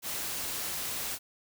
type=noise; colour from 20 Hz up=white; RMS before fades=-35 dBFS; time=0.02-1.19 s; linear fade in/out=50 ms; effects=none

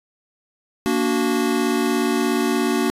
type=chord; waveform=square; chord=Bb augmented; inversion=none; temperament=equal with one note detuned; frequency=233.1 / 290 / 370 Hz; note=Bb3 / D4 / F#4; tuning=0 / -22 / 0 cents; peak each=-23 dBFS; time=0.86-2.9 s; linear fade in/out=0 ms; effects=resampled to 32000 Hz

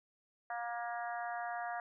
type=harmonic tone; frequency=236.5 Hz; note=A#3; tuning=25 cents sharp; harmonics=3 / 4 / 5 / 6 / 7 / 8; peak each=-39 / -47 / -48 / -48 / -46 / -51 dBFS; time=0.5-1.8 s; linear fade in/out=2 ms; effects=none

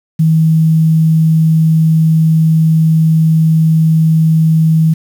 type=tone with quantisation; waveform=sine; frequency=160 Hz; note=D#3; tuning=49 cents sharp; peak=-6 dBFS; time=0.19-4.94 s; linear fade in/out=10 ms; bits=6; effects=none

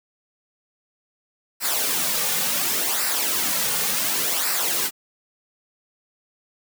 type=noise with flanger; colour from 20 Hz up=white; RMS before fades=-23 dBFS; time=1.6-4.91 s; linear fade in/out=50 ms; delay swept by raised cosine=0.3 to 3.1 ms; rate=0.69 Hz; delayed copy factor=-0.6; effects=high-pass 150 Hz 12 dB/octave

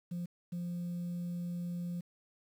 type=tone bursts at uneven times; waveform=sine; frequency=174.61 Hz; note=F3; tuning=in tune; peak=-33 dBFS; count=2; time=0.11-0.26 / 0.52-2.01 s; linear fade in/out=10 ms; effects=tanh soft clip ceiling -34 dBFS + 10-bit

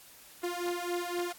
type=beating tone pair; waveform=sawtooth; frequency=349.2 / 353.1 Hz; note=F4 / F4; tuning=0 / +19 cents; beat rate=3.9 Hz; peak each=-31 dBFS; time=0.43-1.33 s; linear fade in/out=10 ms; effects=white hiss -54 dBFS RMS until 1.38 s + AAC 64 kbps

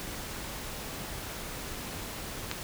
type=click; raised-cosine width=0.2 ms; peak=-13 dBFS; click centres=2.514 s; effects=pink hiss -39 dBFS RMS until 2.63 s

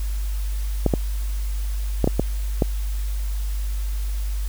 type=clicks; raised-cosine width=2 ms; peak=-4 dBFS; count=6; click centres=0.863 / 0.938 / 2.043 / 2.075 / 2.196 / 2.622 s; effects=added 50 Hz sine -22 dBFS peak until 4.48 s + white hiss -42 dBFS RMS until 4.48 s

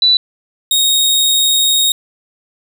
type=tone pair in turn; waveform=sine / sawtooth; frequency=3968 / 3744 Hz; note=B7 / A#7; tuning=+7 / +7 cents; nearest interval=minor second; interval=100 cents; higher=first; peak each=-7 dBFS; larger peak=neither; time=0.02-0.17 / 0.71-1.92 s; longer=second; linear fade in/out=2 ms; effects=none

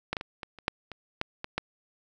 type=clicks; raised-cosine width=0.3 ms; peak=-13 / -15 / -20 / -21 / -30 / -9 / -24 / -12 / -18 / -12 dBFS; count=10; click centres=0.13 / 0.168 / 0.211 / 0.432 / 0.587 / 0.681 / 0.917 / 1.214 / 1.444 / 1.58 s; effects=none

